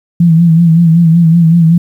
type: tone with vibrato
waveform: sine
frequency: 166.6 Hz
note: E3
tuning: 19 cents sharp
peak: -3 dBFS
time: 0.2-1.78 s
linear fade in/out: 5 ms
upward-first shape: sine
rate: 5.3 Hz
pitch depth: 62 cents each way
effects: 7-bit

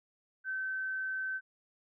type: tone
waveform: sine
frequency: 1537 Hz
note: G6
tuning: 35 cents flat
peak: -33 dBFS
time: 0.44-1.41 s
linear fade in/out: 50 ms
effects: none

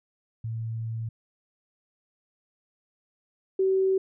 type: tone pair in turn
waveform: sine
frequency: 113.1 / 381.6 Hz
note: A2 / G4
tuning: +48 / -47 cents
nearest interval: octave + major sixth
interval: 2105 cents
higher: second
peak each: -29 / -20 dBFS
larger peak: second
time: 0.44-1.09 / 3.59-3.98 s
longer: first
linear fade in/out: 5 ms
effects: none

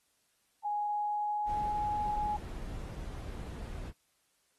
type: tone with pitch glide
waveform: sine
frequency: 830.6 to 837.3 Hz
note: G#5 to G#5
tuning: 0 to +14 cents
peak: -30 dBFS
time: 0.64-2.37 s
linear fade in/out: 10 ms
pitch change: +14 cents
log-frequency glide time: 0.75-1.49 s
type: noise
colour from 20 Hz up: brown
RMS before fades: -41 dBFS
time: 1.45-3.93 s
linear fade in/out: 50 ms
effects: white hiss -74 dBFS RMS until 4.58 s + AAC 32 kbps

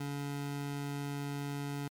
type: tone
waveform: 25% pulse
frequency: 142.4 Hz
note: C#3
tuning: 47 cents sharp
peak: -32 dBFS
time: 0-1.88 s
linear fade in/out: 5 ms
effects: MP3 96 kbps

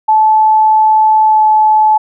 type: tone with pitch glide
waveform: sine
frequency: 868 to 862.5 Hz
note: A5 to A5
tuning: -24 to -35 cents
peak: -5 dBFS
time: 0.08-1.98 s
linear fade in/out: 10 ms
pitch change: -11 cents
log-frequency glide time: 1.25-1.42 s
effects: none

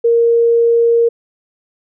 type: tone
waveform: sine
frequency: 466.2 Hz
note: A#4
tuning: in tune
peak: -8 dBFS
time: 0.04-1.09 s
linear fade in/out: 10 ms
effects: none

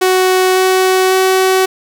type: tone with pitch steps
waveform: sawtooth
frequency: 371.8 / 374.4 / 377 Hz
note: F#4 / F#4 / F#4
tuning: +8 / +20 / +32 cents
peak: -5 dBFS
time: 0.01-1.66 s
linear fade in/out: 10 ms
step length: 550 ms
effects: none

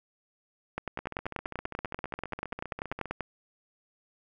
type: two click trains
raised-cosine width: 0.5 ms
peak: -22 / -17 dBFS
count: 32 / 26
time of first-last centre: 0.99-3.057 / 0.78-3.207 s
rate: 15 / 10.3 Hz
effects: none

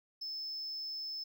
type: tone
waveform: triangle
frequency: 5250 Hz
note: E8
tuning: 8 cents flat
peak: -37 dBFS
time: 0.21-1.24 s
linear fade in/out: 10 ms
effects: none

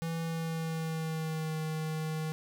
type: tone with pitch glide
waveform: square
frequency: 164.8 to 157.27 Hz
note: E3 to D#3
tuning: 0 to +19 cents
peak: -33 dBFS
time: 0.02-2.32 s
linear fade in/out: 0 ms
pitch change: -81 cents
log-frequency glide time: 0.22-1.57 s
effects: 12-bit

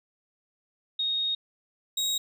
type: tone pair in turn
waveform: sine / 30% pulse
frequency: 3729 / 3790 Hz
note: A#7 / A#7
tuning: 0 / +28 cents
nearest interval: unison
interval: 28 cents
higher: second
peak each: -25 / -23 dBFS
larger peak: second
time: 0.99-1.35 / 1.97-2.18 s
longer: first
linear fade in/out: 5 ms
effects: none

